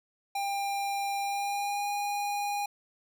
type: tone with pitch glide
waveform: square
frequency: 798 to 816.2 Hz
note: G5 to G#5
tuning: +31 to -30 cents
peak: -30 dBFS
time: 0.35-2.66 s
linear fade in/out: 5 ms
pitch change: +39 cents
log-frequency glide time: 1.2-1.88 s
effects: none